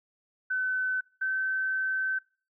sine tone pair in turn, 1516 / 1537.2 Hz, F#6 / G6, +42 / -34 cents, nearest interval unison, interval 24 cents, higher second, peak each -26 dBFS, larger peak neither, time 0.5-1.01 / 1.21-2.19 s, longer second, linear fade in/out 10 ms, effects noise-tail reverb RT60 0.4 s tail -23 dB re dry

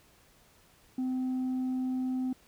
sine tone, 256.9 Hz, C4, 32 cents flat, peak -26 dBFS, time 0.98-2.33 s, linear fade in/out 5 ms, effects tanh soft clip ceiling -28 dBFS + pink hiss -62 dBFS RMS until 2.47 s

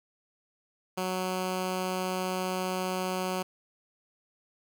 10% pulse tone, 185 Hz, F#3, in tune, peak -21 dBFS, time 0.97-3.43 s, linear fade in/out 10 ms, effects none

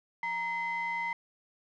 triangle ring-modulated tone, 555 Hz, C#5, 2 cents sharp, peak -25 dBFS, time 0.23-1.13 s, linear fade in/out 2 ms, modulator 1490 Hz, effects tanh soft clip ceiling -23 dBFS

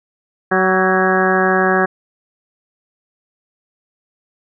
harmonic tone with a mistuned harmonic, 187.8 Hz, F#3, 26 cents sharp, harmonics 1 / 2 / 3 / 4 / 5 / 6 / 7 / 8 / 9 / 10, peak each -20 / -17 / -22 / -19 / -29 / -22 / -24 / -25 / -18 / -29 dBFS, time 0.51-1.86 s, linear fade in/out 10 ms, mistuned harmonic 9, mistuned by -36 cents, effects none

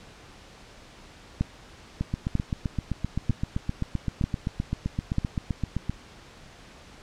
two click trains, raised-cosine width 5 ms, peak -14 / -11 dBFS, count 31 / 5, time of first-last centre 2.01-5.896 / 1.41-5.184 s, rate 7.72 / 1.06 Hz, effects pink hiss -49 dBFS RMS until 7.02 s + low-pass 6000 Hz 12 dB/octave

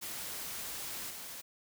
white noise with level steps, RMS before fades -41 / -45 dBFS, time 0.01-1.42 s, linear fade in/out 20 ms, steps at 1.09 s, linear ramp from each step 20 ms, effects none

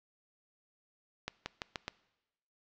accelerating click train, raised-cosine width 0.2 ms, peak -18 dBFS, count 5, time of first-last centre 1.28-1.88 s, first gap 180 ms, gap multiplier 0.88, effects noise-tail reverb RT60 1.0 s tail -21 dB re dry + low-pass 5000 Hz 12 dB/octave

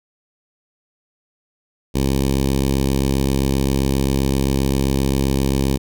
10% pulse tone with notch filter, 67.6 Hz, C#2, 43 cents flat, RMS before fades -18 dBFS, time 1.94-5.78 s, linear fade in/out 20 ms, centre 1400 Hz, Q 0.62, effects none

